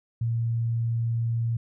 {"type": "tone", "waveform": "sine", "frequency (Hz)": 115.8, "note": "A#2", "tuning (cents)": -11, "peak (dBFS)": -23, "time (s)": [0.21, 1.57], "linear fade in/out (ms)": 5, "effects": []}